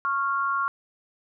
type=tone pair together; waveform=sine; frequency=1101 / 1391.1 Hz; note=C#6 / F6; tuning=-12 / -7 cents; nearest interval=major third; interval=405 cents; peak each=-25 / -26 dBFS; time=0.05-0.68 s; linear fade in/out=0 ms; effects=none